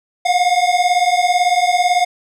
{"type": "beating tone pair", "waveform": "square", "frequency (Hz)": [708, 726], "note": ["F5", "F#5"], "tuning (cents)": [23, -33], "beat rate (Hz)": 18, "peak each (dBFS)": -16, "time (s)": [0.25, 2.05], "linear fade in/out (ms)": 10, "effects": ["low-pass 8000 Hz 12 dB/octave"]}